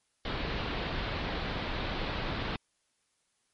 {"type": "low-pass noise", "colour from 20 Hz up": "pink", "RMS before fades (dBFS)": -34, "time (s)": [0.25, 2.56], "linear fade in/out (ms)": 2, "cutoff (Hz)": 4300, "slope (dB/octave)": 48, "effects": ["white hiss -75 dBFS RMS until 3.53 s", "MP3 48 kbps"]}